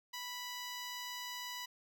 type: tone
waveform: 10% pulse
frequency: 986 Hz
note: B5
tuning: 3 cents flat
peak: -33 dBFS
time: 0.13-1.66 s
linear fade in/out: 10 ms
effects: none